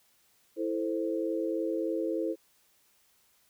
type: chord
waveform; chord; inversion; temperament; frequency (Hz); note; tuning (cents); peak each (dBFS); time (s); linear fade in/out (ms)
sine; A minor; second; equal; 329.6 / 440 / 523.3; E4 / A4 / C5; 0 / 0 / 0; -31 / -34 / -34; 0.56-2.36; 50
effects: white hiss -67 dBFS RMS until 3.49 s